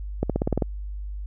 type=accelerating click train; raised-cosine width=2 ms; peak=-9 dBFS; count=8; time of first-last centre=0.23-0.623 s; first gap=67 ms; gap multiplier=0.94; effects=added 50 Hz sine -30 dBFS peak until 1.26 s